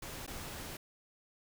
pink noise with dropouts, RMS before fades -44 dBFS, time 0.02-0.77 s, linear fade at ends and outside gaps 5 ms, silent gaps 0.265-0.276 s, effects none

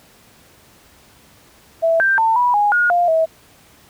sine tone with pitch steps, 659 / 1574 / 897 / 978 / 826 / 1437 / 701 / 646 Hz, E5 / G6 / A5 / B5 / G#5 / F6 / F5 / E5, -1 / +7 / +33 / -17 / -10 / +49 / +6 / -35 cents, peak -12 dBFS, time 1.82-3.26 s, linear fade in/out 20 ms, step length 180 ms, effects pink hiss -49 dBFS RMS until 3.89 s + high-pass 60 Hz 12 dB/octave

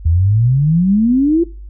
sine exponential sweep, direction up, 77.78 to 349.2 Hz, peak -9 dBFS, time 0.05-1.44 s, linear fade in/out 10 ms, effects noise-tail reverb RT60 0.4 s tail -21 dB re dry + added 50 Hz sine -29 dBFS peak until 1.69 s

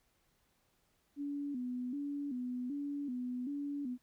sine tone with vibrato, 266.6 Hz, C4, 33 cents sharp, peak -36 dBFS, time 1.16-3.98 s, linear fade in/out 50 ms, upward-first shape square, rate 1.3 Hz, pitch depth 120 cents each way, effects pink hiss -75 dBFS RMS until 4.02 s

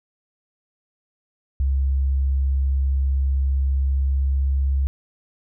sine tone with pitch glide, 67.6 to 68.03 Hz, C#2 to C#2, -43 to -32 cents, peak -17 dBFS, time 1.6-4.87 s, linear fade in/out 0 ms, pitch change +11 cents, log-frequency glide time 3.76-4.6 s, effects none

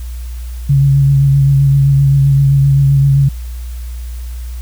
sine tone with vibrato, 138.4 Hz, C#3, 2 cents flat, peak -6 dBFS, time 0.69-3.29 s, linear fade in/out 10 ms, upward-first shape triangle, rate 7.7 Hz, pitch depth 31 cents each way, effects added 60 Hz sine -21 dBFS peak until 4.61 s + white hiss -41 dBFS RMS until 4.61 s

